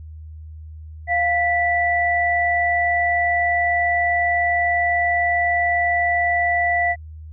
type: tone pair together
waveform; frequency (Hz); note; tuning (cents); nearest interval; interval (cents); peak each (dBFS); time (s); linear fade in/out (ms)
sine; 698.5 / 1968.8; F5 / B6; 0 / -6; octave + tritone; 1794; -19; 1.07-6.96; 50
effects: added 78 Hz sine -34 dBFS peak until 7.32 s

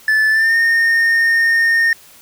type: tone with pitch glide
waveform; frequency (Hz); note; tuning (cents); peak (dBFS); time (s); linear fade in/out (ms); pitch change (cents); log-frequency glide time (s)
triangle; 1745 to 1833.9; A6 to A#6; -15 to -29; -9; 0.08-1.93; 2; +86; 0.3-0.56
effects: white hiss -44 dBFS RMS until 2.21 s

